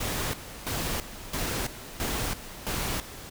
pink noise with tremolo, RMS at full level -30 dBFS, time 0-3.3 s, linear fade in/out 10 ms, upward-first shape square, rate 1.5 Hz, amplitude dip 75%, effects none

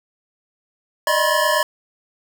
square tone cluster, 597 / 625 / 977 / 1065 / 1720 Hz, D5 / D#5 / B5 / C6 / A6, +28 / +8 / -19 / +30 / -40 cents, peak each -23 dBFS, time 1.07-1.63 s, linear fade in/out 2 ms, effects none

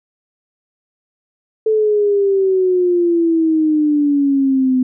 sine exponential sweep, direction down, 440 to 253.3 Hz, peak -11 dBFS, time 1.66-4.83 s, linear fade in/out 5 ms, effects none

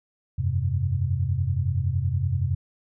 sine chord, F suspended second, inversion none, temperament equal, 87.31 / 98 / 130.81 Hz, F2 / G2 / C3, 0 / 0 / 0 cents, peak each -26 dBFS, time 0.38-2.55 s, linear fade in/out 10 ms, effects none

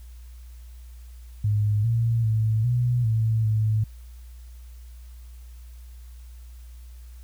sine tone with pitch steps, 104.8 / 115.4 / 110.1 / 122.2 / 111.5 / 108.6 Hz, G#2 / A#2 / A2 / B2 / A2 / A2, +16 / -17 / +2 / -18 / +23 / -22 cents, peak -19 dBFS, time 1.44-3.84 s, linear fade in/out 5 ms, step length 400 ms, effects added 60 Hz sine -40 dBFS peak until 7.23 s + white hiss -59 dBFS RMS until 7.23 s

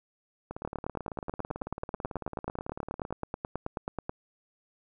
two click trains, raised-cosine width 1 ms, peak -23 / -18 dBFS, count 48 / 33, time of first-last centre 0.51-3.107 / 0.65-4.095 s, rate 18.1 / 9.29 Hz, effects none

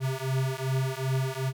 square beating tone pair, 130.81 / 133.41 Hz, C3 / C3, 0 / +34 cents, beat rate 2.6 Hz, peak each -30 dBFS, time 0-1.53 s, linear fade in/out 50 ms, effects none

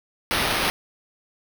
violet noise with sample-and-hold, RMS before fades -23 dBFS, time 0.31-0.7 s, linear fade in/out 0 ms, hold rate 7350 Hz, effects none

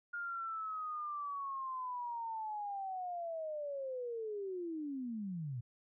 sine linear sweep, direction down, 1421 to 113.9 Hz, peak -38 dBFS, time 0.13-5.61 s, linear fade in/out 10 ms, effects none

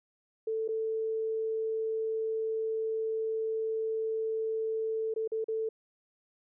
sine tone with dropouts, 442.9 Hz, A4, 11 cents sharp, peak -29 dBFS, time 0.47-5.69 s, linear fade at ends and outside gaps 5 ms, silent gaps 0.679-0.687 / 5.14-5.161 / 5.277-5.318 / 5.443-5.483 s, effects none

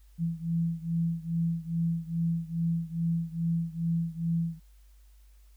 sine beating tone pair, 165.8 / 168.2 Hz, E3 / E3, +10 / +35 cents, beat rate 2.4 Hz, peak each -29 / -31 dBFS, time 0.18-4.6 s, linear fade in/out 50 ms, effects added 50 Hz sine -53 dBFS peak until 5.56 s + white hiss -69 dBFS RMS until 5.56 s

